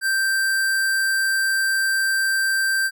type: tone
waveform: square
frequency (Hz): 1568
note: G6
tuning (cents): 0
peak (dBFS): -19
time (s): 0.01-2.91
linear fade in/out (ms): 50
effects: none